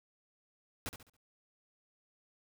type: noise with echo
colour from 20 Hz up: pink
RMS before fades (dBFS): -39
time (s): 0.86-0.89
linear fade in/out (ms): 0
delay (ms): 69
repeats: 4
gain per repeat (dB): -9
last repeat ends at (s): 1.166
effects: none